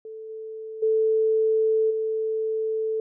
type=tone with level steps; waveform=sine; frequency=440 Hz; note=A4; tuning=in tune; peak=-35 / -33 / -18 / -23 dBFS; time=0.05-3 s; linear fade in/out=2 ms; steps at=0.29 / 0.82 / 1.9 s; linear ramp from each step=10 ms; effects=none